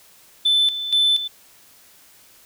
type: tone with tremolo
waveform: sine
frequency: 3520 Hz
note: A7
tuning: in tune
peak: -12 dBFS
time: 0.45-1.28 s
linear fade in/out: 10 ms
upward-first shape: square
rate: 2.1 Hz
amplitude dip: 75%
effects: tanh soft clip ceiling -12 dBFS + white hiss -51 dBFS RMS until 2.45 s